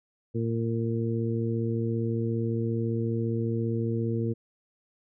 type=harmonic tone; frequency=114.7 Hz; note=A#2; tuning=28 cents flat; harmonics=1 / 2 / 3 / 4; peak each=-28 / -31 / -33 / -34 dBFS; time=0.34-4.34 s; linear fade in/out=20 ms; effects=none